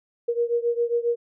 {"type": "beating tone pair", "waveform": "sine", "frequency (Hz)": [470, 477.4], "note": ["A#4", "A#4"], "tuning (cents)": [14, 41], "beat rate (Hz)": 7.4, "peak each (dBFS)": [-23, -25], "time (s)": [0.28, 1.16], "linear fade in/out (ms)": 10, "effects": []}